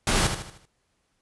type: noise with echo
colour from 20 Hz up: pink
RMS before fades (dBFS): -22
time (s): 0.07-0.27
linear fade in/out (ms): 2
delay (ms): 77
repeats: 5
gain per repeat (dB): -7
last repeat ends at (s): 0.655
effects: pink hiss -72 dBFS RMS until 1.21 s + resampled to 24000 Hz